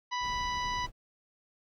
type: harmonic tone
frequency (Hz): 987.8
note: B5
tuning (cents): 0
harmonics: 1 / 2 / 3 / 4 / 5 / 6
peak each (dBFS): -32 / -38 / -42 / -44 / -46 / -48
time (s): 0.11-0.87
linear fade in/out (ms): 20
type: noise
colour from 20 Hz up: brown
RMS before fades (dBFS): -43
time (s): 0.2-0.92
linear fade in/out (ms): 50
effects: none